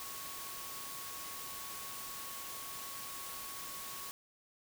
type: tone in noise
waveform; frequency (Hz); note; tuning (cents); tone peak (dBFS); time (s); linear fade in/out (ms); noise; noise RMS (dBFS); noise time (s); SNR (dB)
sine; 1108.7; C#6; 0; -50; 0-4.11; 0; white; -45; 0-4.11; -8
effects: none